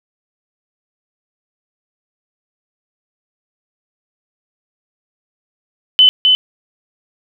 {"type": "tone with echo", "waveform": "sine", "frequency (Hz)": 3024, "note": "F#7", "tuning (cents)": 37, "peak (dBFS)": -4, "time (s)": [5.99, 6.09], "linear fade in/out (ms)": 0, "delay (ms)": 260, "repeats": 1, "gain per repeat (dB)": -3, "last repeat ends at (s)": 6.35, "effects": []}